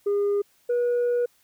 sine tone pair in turn, 406.1 / 483.8 Hz, G#4 / B4, -39 / -36 cents, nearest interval minor third, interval 303 cents, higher second, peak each -18 dBFS, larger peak neither, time 0.06-0.42 / 0.69-1.26 s, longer second, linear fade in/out 10 ms, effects tanh soft clip ceiling -19 dBFS + white hiss -63 dBFS RMS until 1.43 s

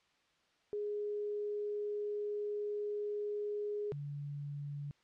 sine tone pair in turn, 415.3 / 143.89 Hz, G#4 / D3, 0 / -35 cents, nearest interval octave + tritone, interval 1835 cents, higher first, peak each -35 / -39 dBFS, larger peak first, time 0.73-3.92 / 3.92-4.91 s, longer first, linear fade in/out 0 ms, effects white hiss -72 dBFS RMS until 5.03 s + low-pass 4000 Hz 12 dB/octave

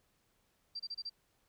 sine tone bursts, 4699 Hz, D8, in tune, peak -38 dBFS, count 5, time 0.75-1.097 s, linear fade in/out 10 ms, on 47 ms, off 28 ms, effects pink hiss -75 dBFS RMS until 1.48 s

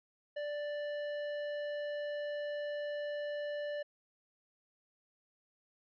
triangle tone with hard clipping, 587.3 Hz, D5, in tune, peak -38 dBFS, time 0.36-3.83 s, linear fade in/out 10 ms, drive 16 dB, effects low-pass 4000 Hz 12 dB/octave

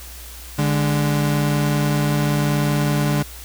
35% pulse tone pair together, 146.87 / 207.7 Hz, D3 / G#3, 0 / 0 cents, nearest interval tritone, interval 600 cents, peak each -16 / -22 dBFS, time 0.58-3.23 s, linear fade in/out 10 ms, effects added 60 Hz sine -37 dBFS peak until 3.44 s + white hiss -39 dBFS RMS until 3.44 s

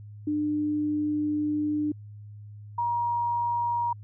sine tone pair in turn, 299.5 / 949.2 Hz, D4 / A#5, +34 / +31 cents, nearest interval octave + minor sixth, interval 1997 cents, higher second, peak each -24 dBFS, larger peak neither, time 0.27-1.92 / 2.78-3.93 s, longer first, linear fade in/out 5 ms, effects added 104 Hz sine -41 dBFS peak until 4.03 s

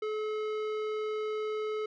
sine tone with tanh clipping, 429.4 Hz, A4, 42 cents flat, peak -33 dBFS, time 0.02-1.86 s, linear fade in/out 5 ms, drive 15 dB, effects none

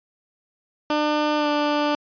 15% pulse tone with pitch glide, 300 to 295 Hz, D4 to D4, +37 to +8 cents, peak -13 dBFS, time 0.9-1.95 s, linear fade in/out 2 ms, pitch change -29 cents, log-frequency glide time 1.37-1.48 s, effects resampled to 11025 Hz

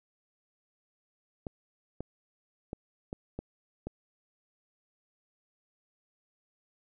clicks, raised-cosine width 2 ms, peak -23 dBFS, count 6, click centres 1.468 / 2.006 / 2.731 / 3.129 / 3.39 / 3.87 s, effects none

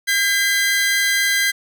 sawtooth tone pair together, 1606.4 / 2024 Hz, G6 / B6, +42 / +42 cents, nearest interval major third, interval 400 cents, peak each -15 dBFS, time 0.07-1.52 s, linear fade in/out 20 ms, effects none

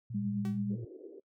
sine tone with vibrato, 116 Hz, A#2, 8 cents flat, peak -38 dBFS, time 0.1-0.85 s, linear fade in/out 5 ms, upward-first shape square, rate 9.1 Hz, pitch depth 51 cents each way
sine tone with tremolo, 202 Hz, G#3, 48 cents flat, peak -30 dBFS, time 0.14-0.76 s, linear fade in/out 10 ms, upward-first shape sine, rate 9.2 Hz, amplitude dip 35%
sawtooth tone with exponential decay, 380.8 Hz, F#4, 50 cents sharp, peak -38 dBFS, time 0.45-0.64 s, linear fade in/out 1 ms, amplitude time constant 40 ms
pink band-pass noise, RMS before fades -49 dBFS, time 0.7-1.2 s, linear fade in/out 5 ms, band 330 to 460 Hz, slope 48 dB/octave
effects noise-tail reverb RT60 0.1 s tail -23 dB re dry

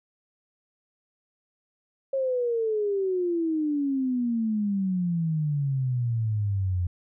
sine exponential sweep, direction down, 545 to 87.31 Hz, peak -23 dBFS, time 2.13-6.87 s, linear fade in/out 5 ms, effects none

